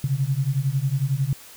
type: beating tone pair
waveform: sine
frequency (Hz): 130.6 / 141.6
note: C3 / C#3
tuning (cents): -3 / +37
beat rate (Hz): 11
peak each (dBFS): -23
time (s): 0.04-1.33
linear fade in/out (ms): 2
effects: white hiss -45 dBFS RMS until 1.56 s